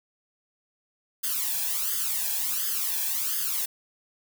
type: noise with flanger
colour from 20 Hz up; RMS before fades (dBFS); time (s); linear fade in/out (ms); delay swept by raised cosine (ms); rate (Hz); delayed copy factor
blue; -28; 1.23-3.66; 10; 0.61 to 1.22; 1.4; +1
effects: none